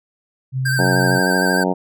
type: tone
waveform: sine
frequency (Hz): 130.81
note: C3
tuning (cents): 0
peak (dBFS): -18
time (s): 0.52-1.21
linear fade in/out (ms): 50
type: tone with vibrato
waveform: square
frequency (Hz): 1568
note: G6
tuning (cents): 0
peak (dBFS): -19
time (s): 0.65-1.64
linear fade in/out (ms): 10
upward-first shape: sine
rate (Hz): 13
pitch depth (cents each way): 41
type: harmonic tone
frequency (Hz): 92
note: F#2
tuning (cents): -9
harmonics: 2 / 3 / 4 / 5 / 6 / 7 / 8 / 9 / 10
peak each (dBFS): -21 / -23 / -24 / -25 / -26 / -26 / -27 / -28 / -28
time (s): 0.78-1.74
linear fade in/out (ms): 20
effects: none